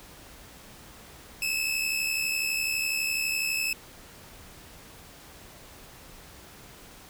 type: tone pair together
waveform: sawtooth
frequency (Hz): 2570 / 2642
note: E7 / E7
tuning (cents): -45 / +3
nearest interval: unison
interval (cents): 48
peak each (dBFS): -26 / -26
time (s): 1.42-3.73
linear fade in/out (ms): 2
effects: pink hiss -49 dBFS RMS until 7.09 s